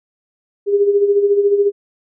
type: tone with tremolo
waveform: sine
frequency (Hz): 404.5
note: G#4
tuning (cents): -46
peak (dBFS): -8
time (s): 0.66-1.72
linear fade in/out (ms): 50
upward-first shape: sine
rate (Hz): 14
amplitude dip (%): 60
effects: none